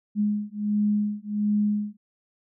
sine beating tone pair, 207.7 / 209.1 Hz, G#3 / G#3, 0 / +12 cents, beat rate 1.4 Hz, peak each -25 dBFS, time 0.15-1.97 s, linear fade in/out 50 ms, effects none

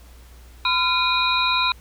sine tone cluster, 1013 / 1382 / 2453 / 3822 / 4083 Hz, B5 / F6 / D#7 / A#7 / C8, +44 / -19 / -25 / +43 / -43 cents, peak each -22 / -27 / -23 / -23 / -28 dBFS, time 0.65-1.72 s, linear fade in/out 2 ms, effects added 60 Hz sine -43 dBFS peak until 1.8 s + pink hiss -52 dBFS RMS until 1.8 s

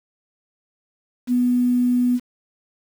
sine tone with quantisation, 246.4 Hz, B3, 4 cents flat, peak -15 dBFS, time 1.27-2.2 s, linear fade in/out 50 ms, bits 7, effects none

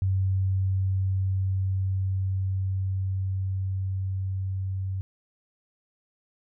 sine tone with level ramp, 95.3 Hz, G2, 48 cents flat, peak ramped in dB -21 to -27 dBFS, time 0.02-5.01 s, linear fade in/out 0 ms, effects none

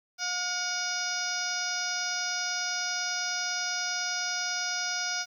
harmonic tone with a mistuned harmonic, 718 Hz, F5, 48 cents sharp, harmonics 1 / 2 / 3 / 4 / 5 / 6 / 7 / 8 / 9, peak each -39 / -34 / -39 / -44 / -42 / -44 / -34 / -35 / -44 dBFS, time 0.18-5.26 s, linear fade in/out 50 ms, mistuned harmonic 3, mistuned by +70 cents, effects 10-bit

